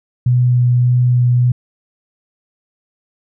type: tone with vibrato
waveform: sine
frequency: 123.47 Hz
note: B2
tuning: in tune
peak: -9 dBFS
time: 0.26-1.52 s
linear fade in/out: 5 ms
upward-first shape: sine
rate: 1.7 Hz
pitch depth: 9 cents each way
effects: none